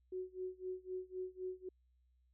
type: tone with tremolo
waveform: sine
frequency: 370 Hz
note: F#4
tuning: in tune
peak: -38 dBFS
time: 0.12-1.69 s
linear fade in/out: 5 ms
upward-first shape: sine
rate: 3.9 Hz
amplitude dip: 95%
effects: added 62 Hz sine -70 dBFS peak until 2.33 s